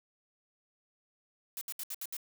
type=noise bursts; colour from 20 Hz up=blue; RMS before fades=-39 dBFS; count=6; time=1.57-2.167 s; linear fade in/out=0 ms; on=42 ms; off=69 ms; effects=none